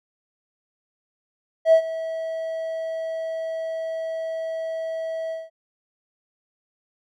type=tone with ADSR envelope; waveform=triangle; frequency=649 Hz; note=E5; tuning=27 cents flat; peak=-6 dBFS; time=1.65-5.5 s; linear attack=77 ms; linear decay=84 ms; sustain=-18 dB; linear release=190 ms; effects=tanh soft clip ceiling -7 dBFS